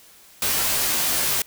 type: noise with comb filter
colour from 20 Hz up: white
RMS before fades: -22 dBFS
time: 0.42-1.42 s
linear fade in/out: 2 ms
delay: 15 ms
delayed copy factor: -0.95
effects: white hiss -50 dBFS RMS until 1.46 s